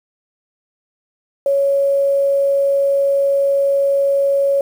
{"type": "tone with quantisation", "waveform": "sine", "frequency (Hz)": 556, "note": "C#5", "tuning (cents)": 5, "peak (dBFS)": -12, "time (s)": [1.46, 4.61], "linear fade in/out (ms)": 2, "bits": 7, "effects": []}